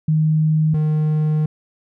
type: tone pair in turn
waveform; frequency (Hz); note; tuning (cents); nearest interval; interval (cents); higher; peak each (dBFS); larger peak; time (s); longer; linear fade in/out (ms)
sine / triangle; 155.9 / 153.66; D#3 / D#3; +4 / -21; unison; 25; first; -13; neither; 0.08-0.74 / 0.74-1.46; second; 5
effects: none